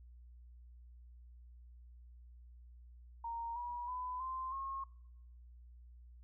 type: tone with pitch steps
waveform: sine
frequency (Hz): 929 / 965.1 / 1002.6 / 1041.6 / 1082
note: A#5 / B5 / B5 / C6 / C#6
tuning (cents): -6 / -40 / +26 / -8 / -42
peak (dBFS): -39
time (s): 3.24-4.84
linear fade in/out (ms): 5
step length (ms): 320
effects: noise-tail reverb RT60 0.8 s tail -21 dB re dry + added 60 Hz sine -54 dBFS peak until 6.23 s